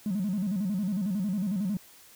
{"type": "tone with vibrato", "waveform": "triangle", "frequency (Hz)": 196, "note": "G3", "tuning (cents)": 0, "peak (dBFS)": -23, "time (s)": [0.06, 1.77], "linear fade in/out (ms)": 2, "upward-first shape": "square", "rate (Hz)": 11, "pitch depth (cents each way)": 130, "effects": ["tanh soft clip ceiling -23 dBFS", "white hiss -54 dBFS RMS until 2.15 s"]}